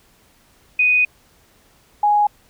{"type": "tone pair in turn", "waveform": "sine", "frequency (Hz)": [2489, 830.6], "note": ["D#7", "G#5"], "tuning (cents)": [0, 0], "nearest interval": "octave + perfect fifth", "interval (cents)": 1900, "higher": "first", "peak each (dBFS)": -12, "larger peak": "neither", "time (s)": [[0.79, 1.05], [2.03, 2.27]], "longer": "first", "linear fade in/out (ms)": 5, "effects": ["pink hiss -55 dBFS RMS until 2.49 s"]}